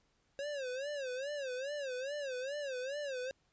square tone with vibrato, 543 Hz, C#5, 36 cents flat, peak -38 dBFS, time 0.39-3.31 s, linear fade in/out 0 ms, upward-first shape sine, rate 2.4 Hz, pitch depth 150 cents each way, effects pink hiss -75 dBFS RMS until 3.52 s + resampled to 16000 Hz

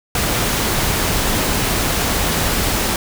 pink noise, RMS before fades -18 dBFS, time 0.15-2.96 s, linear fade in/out 2 ms, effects none

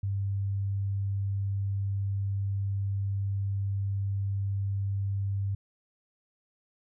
sine tone, 98.8 Hz, G2, 14 cents sharp, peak -27 dBFS, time 0.03-5.55 s, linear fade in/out 5 ms, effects none

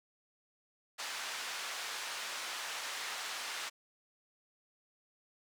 pink band-pass noise, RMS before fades -41 dBFS, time 0.98-3.7 s, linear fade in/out 20 ms, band 1100 to 7100 Hz, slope 12 dB/octave, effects none

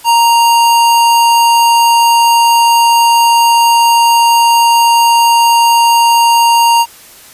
square tone, 932.3 Hz, A#5, in tune, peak -6 dBFS, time 0.04-6.86 s, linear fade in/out 50 ms, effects white hiss -37 dBFS RMS until 7.33 s + resampled to 32000 Hz

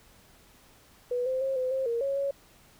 sine tone with pitch steps, 491.5 / 519 / 536 / 511 / 530 / 467 / 551 / 556 Hz, B4 / C5 / C5 / C5 / C5 / A#4 / C#5 / C#5, -8 / -14 / +42 / -41 / +22 / +3 / -11 / +5 cents, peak -26 dBFS, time 1.11-2.31 s, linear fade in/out 5 ms, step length 150 ms, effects pink hiss -58 dBFS RMS until 2.79 s

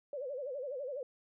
sine tone with vibrato, 540 Hz, C#5, 45 cents flat, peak -37 dBFS, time 0.13-1.03 s, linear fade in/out 2 ms, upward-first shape sine, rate 12 Hz, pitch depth 160 cents each way, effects none

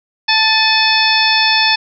harmonic tone with a mistuned harmonic, 880 Hz, A5, in tune, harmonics 1 / 2 / 3 / 4 / 5 / 6, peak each -17 / -17 / -17 / -17 / -17 / -17 dBFS, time 0.28-1.76 s, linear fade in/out 10 ms, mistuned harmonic 3, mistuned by -66 cents, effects none

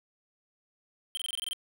square tone bursts, 3136 Hz, G7, in tune, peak -32 dBFS, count 9, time 1.15-1.532 s, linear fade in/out 0 ms, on 22 ms, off 23 ms, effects 11-bit

